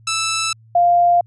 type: tone pair in turn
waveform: 10% pulse / sine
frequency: 1318.5 / 698.5 Hz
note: E6 / F5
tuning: 0 / 0 cents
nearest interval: major seventh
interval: 1100 cents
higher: first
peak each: -10 dBFS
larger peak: neither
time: 0.07-0.53 / 0.75-1.21 s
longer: neither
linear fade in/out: 5 ms
effects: added 112 Hz sine -45 dBFS peak until 1.26 s + resampled to 24000 Hz